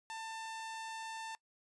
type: tone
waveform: sawtooth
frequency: 893 Hz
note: A5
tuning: 25 cents sharp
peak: -38 dBFS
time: 0.1-1.35 s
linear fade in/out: 0 ms
effects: noise-tail reverb RT60 0.1 s tail -22 dB re dry + resampled to 22050 Hz